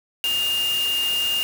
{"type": "tone in noise", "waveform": "sine", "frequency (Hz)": 2821, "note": "F7", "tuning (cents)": 17, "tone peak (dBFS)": -20, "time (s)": [0.24, 1.43], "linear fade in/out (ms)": 0, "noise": "white", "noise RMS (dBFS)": -31, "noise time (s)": [0.24, 1.43], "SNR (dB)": 8, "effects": []}